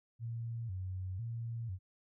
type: tone with vibrato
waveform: sine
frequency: 103.83 Hz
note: G#2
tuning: in tune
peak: -37 dBFS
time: 0.19-1.79 s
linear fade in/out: 50 ms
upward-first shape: square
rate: 1 Hz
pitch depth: 190 cents each way
effects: none